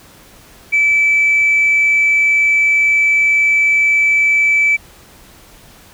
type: tone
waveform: sine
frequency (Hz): 2311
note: D7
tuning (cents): -28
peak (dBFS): -8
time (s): 0.72-4.77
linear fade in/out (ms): 20
effects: tanh soft clip ceiling -6 dBFS + pink hiss -43 dBFS RMS until 5.93 s